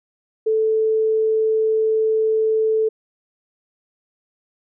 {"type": "tone", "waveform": "sine", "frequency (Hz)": 439.1, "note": "A4", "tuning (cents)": -4, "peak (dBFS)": -15, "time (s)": [0.46, 2.89], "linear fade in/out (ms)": 10, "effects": []}